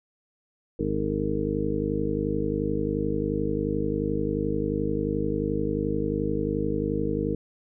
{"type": "harmonic tone", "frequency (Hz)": 51.4, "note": "G#1", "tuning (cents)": -17, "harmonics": [1, 2, 3, 4, 5, 6, 8, 9], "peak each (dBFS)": [-34, -35, -33, -32, -35, -30, -33, -30], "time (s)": [0.79, 7.35], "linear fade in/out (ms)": 5, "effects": []}